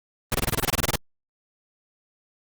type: noise bursts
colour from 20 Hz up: pink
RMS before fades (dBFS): -22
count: 13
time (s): 0.32-0.956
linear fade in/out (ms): 0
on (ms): 24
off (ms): 27
effects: Opus 32 kbps